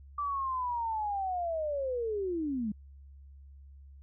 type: linear sweep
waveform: sine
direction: down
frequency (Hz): 1172 to 200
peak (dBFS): -30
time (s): 0.18-2.72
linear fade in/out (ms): 5
effects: added 69 Hz sine -49 dBFS peak until 4.02 s